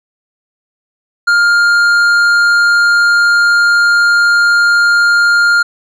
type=tone with tanh clipping; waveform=sine; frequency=1406 Hz; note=F6; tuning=11 cents sharp; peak=-8 dBFS; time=1.27-5.63 s; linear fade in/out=10 ms; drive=9 dB; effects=none